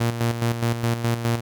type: tone with tremolo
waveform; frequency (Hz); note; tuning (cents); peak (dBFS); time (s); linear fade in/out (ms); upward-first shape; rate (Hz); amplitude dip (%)
sawtooth; 117.1; A#2; +8; -15; 0-1.41; 10; square; 4.8; 60
effects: none